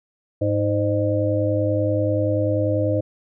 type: harmonic tone with a mistuned harmonic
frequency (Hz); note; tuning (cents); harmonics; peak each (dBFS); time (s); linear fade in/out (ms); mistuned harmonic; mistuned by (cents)
103.83; G#2; 0; 1 / 3 / 5 / 6; -22 / -24 / -23 / -25; 0.41-3.01; 10; 6; -38
effects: none